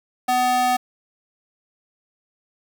square tone with high-pass filter, 250.1 Hz, B3, 22 cents sharp, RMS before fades -19 dBFS, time 0.28-0.77 s, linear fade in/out 10 ms, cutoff 590 Hz, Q 9.3, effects 7-bit

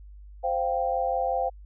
sine chord, C suspended fourth, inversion none, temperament equal, 523.3 / 698.5 / 784 Hz, C5 / F5 / G5, 0 / 0 / 0 cents, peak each -28 dBFS, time 0.43-1.5 s, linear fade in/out 20 ms, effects added 50 Hz sine -43 dBFS peak until 1.65 s

